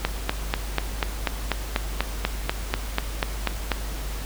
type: click train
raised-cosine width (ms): 0.3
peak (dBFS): -5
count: 16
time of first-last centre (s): 0.05-3.717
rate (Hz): 4.09
effects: added 50 Hz sine -29 dBFS peak until 4.25 s + pink hiss -37 dBFS RMS until 4.25 s